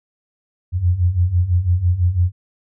sine beating tone pair, 85.2 / 91.2 Hz, F2 / F#2, -42 / -24 cents, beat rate 6 Hz, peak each -19 / -15 dBFS, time 0.72-2.32 s, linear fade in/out 50 ms, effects none

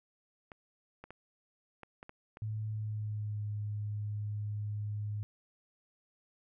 clicks, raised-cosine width 0.5 ms, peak -32 dBFS, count 7, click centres 0.518 / 1.04 / 1.106 / 1.833 / 2.029 / 2.094 / 2.371 s
sine tone with pitch glide, 108.1 to 104.6 Hz, A2 to G#2, -30 to +13 cents, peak -34 dBFS, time 2.42-5.23 s, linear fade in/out 0 ms, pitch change -57 cents, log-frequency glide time 2.68-3.43 s
effects none

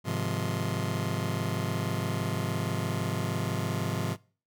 sawtooth chord, F minor seventh, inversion first, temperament just, 104.77 / 130.96 / 157.15 / 174.61 Hz, Ab2 / C3 / Eb3 / F3, +16 / +2 / +18 / 0 cents, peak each -29 / -29 / -32 / -30 dBFS, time 0.04-4.17 s, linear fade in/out 50 ms, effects noise-tail reverb RT60 0.4 s tail -23 dB re dry

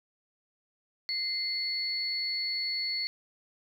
sine tone pair together, 2081 / 4409 Hz, C7 / C#8, -10 / -10 cents, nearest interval octave + minor second, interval 1300 cents, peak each -36 / -30 dBFS, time 1.09-3.07 s, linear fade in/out 0 ms, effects 10-bit

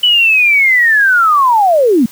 sine linear sweep, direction down, 2997 to 207.7 Hz, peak -6 dBFS, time 0.03-2.06 s, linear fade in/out 5 ms, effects white hiss -37 dBFS RMS until 2.11 s

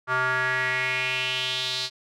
square tone with band-pass filter sweep, 128.3 Hz, C3, 34 cents flat, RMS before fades -26 dBFS, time 0.07-1.9 s, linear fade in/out 50 ms, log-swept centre 1300 to 4300 Hz, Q 4, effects none

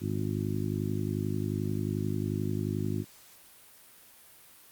harmonic tone, 51.3 Hz, G#1, 21 cents flat, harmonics 2 / 3 / 4 / 5 / 6 / 7, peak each -33 / -35 / -36 / -37 / -38 / -38 dBFS, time 0-3.05 s, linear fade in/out 50 ms, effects white hiss -55 dBFS RMS until 4.71 s + Opus 48 kbps

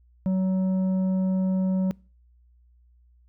sine tone with tanh clipping, 187.7 Hz, F#3, 25 cents sharp, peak -22 dBFS, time 0.26-1.91 s, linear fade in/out 0 ms, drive 7 dB, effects noise-tail reverb RT60 0.4 s tail -26 dB re dry + added 60 Hz sine -55 dBFS peak until 3.28 s

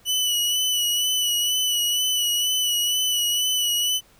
sawtooth tone with vibrato, 2960 Hz, F#7, in tune, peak -17 dBFS, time 0.05-4.01 s, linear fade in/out 50 ms, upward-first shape sine, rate 2.1 Hz, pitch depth 35 cents each way, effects pink hiss -56 dBFS RMS until 4.19 s

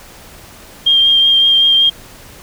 sine tone with vibrato, 3200 Hz, G7, 35 cents sharp, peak -7 dBFS, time 0.86-1.9 s, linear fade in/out 10 ms, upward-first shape triangle, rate 5.3 Hz, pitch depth 19 cents each way, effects pink hiss -38 dBFS RMS until 2.42 s

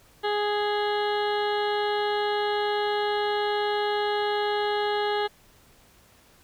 harmonic tone, 415.3 Hz, G#4, in tune, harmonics 1 / 2 / 3 / 4 / 5 / 7 / 8 / 9 / 10, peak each -26 / -28 / -36 / -34 / -40 / -38 / -39 / -42 / -42 dBFS, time 0.23-5.28 s, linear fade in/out 20 ms, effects pink hiss -57 dBFS RMS until 6.43 s

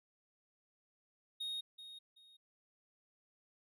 triangle tone with echo, 3729 Hz, A#7, in tune, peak -37 dBFS, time 1.4-1.61 s, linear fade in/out 10 ms, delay 380 ms, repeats 2, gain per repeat -11 dB, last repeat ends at 2.37 s, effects none

